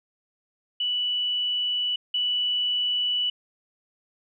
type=tone pair in turn; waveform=sine; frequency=2960 / 2960 Hz; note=F#7 / F#7; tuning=0 / 0 cents; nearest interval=unison; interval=0 cents; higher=neither; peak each=-23 / -22 dBFS; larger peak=second; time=0.8-1.96 / 2.14-3.3 s; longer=neither; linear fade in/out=5 ms; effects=none